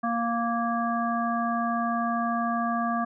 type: harmonic tone with a mistuned harmonic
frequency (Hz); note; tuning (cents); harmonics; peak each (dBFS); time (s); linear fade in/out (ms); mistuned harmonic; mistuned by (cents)
233.1; A#3; 0; 1 / 3 / 5 / 7; -28 / -29 / -29 / -36; 0.03-3.05; 10; 7; +17
effects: none